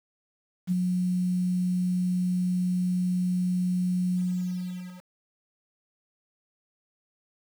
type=tone with ADSR envelope; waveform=sine; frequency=181 Hz; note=F#3; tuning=38 cents flat; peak=-20 dBFS; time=0.67-5.05 s; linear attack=47 ms; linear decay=12 ms; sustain=-3 dB; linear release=890 ms; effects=8-bit